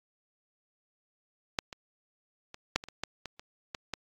clicks, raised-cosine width 0.2 ms, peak -10 / -24 / -26 / -8 / -25 / -27 / -15 / -21 / -28 / -18 / -16 dBFS, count 11, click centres 1.588 / 1.728 / 2.544 / 2.76 / 2.839 / 2.886 / 3.036 / 3.257 / 3.395 / 3.748 / 3.937 s, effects AAC 64 kbps

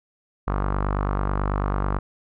sawtooth tone with low-pass filter, 49.14 Hz, G1, 5 cents sharp, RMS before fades -24 dBFS, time 0.47-1.99 s, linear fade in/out 10 ms, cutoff 1200 Hz, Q 3.4, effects none

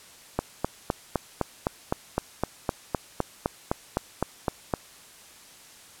click train, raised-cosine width 1 ms, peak -9 dBFS, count 18, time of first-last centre 0.39-4.738 s, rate 3.91 Hz, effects white hiss -50 dBFS RMS until 6 s + low-pass 11000 Hz 12 dB/octave

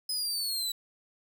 sawtooth linear sweep, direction down, 5080 to 3918 Hz, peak -27 dBFS, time 0.09-0.72 s, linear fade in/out 5 ms, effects 10-bit

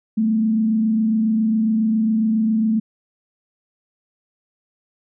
sine tone with frequency modulation, 220 Hz, A3, in tune, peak -15 dBFS, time 0.17-2.8 s, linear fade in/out 10 ms, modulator 27.3 Hz, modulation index 0.38, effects none

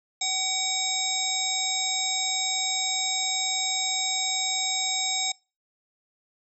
harmonic tone with a mistuned harmonic, 757 Hz, F#5, 39 cents sharp, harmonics 1 / 3 / 5 / 7 / 9 / 10, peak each -35 / -34 / -29 / -34 / -37 / -29 dBFS, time 0.21-5.32 s, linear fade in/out 5 ms, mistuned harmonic 9, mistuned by -46 cents, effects noise-tail reverb RT60 0.3 s tail -24 dB re dry

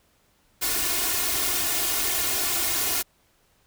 white noise with comb filter, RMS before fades -25 dBFS, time 0.61-3.03 s, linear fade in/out 20 ms, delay 2.8 ms, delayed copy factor +1, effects pink hiss -64 dBFS RMS until 3.66 s

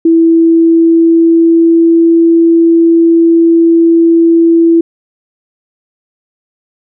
sine tone with pitch glide, 329.6 to 333 Hz, E4 to E4, 0 to +18 cents, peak -3 dBFS, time 0.05-4.81 s, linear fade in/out 5 ms, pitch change +18 cents, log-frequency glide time 0.21-2.16 s, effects none

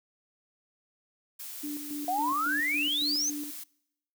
blue noise, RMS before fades -41 dBFS, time 1.39-3.64 s, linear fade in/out 10 ms
sine tone with tremolo, 293.7 Hz, D4, in tune, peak -33 dBFS, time 1.63-3.51 s, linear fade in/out 10 ms, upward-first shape square, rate 3.6 Hz, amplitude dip 55%
sine exponential sweep, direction up, 698.5 to 6470 Hz, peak -26 dBFS, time 2.08-3.3 s, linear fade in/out 2 ms
effects noise-tail reverb RT60 0.8 s tail -24 dB re dry

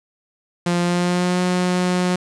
sawtooth tone with pitch glide, 174.4 to 180.55 Hz, F3 to F#3, -2 to -42 cents, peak -13 dBFS, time 0.66-2.16 s, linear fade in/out 5 ms, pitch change +60 cents, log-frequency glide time 0.8-1.38 s, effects resampled to 22050 Hz + 7-bit

